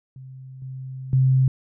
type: tone with level steps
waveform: sine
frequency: 131.2 Hz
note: C3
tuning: 5 cents sharp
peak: -37 / -31 / -14 dBFS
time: 0.16-1.48 s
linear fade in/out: 2 ms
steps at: 0.62 / 1.13 s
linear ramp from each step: 2 ms
effects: none